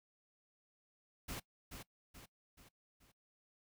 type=noise with echo; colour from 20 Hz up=pink; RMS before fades=-44 dBFS; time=1.28-1.4 s; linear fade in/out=10 ms; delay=430 ms; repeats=4; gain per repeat=-6 dB; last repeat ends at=3.12 s; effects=noise-tail reverb RT60 0.1 s tail -20 dB re dry